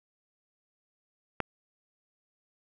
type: click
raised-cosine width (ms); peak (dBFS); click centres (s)
0.5; -13; 1.403
effects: none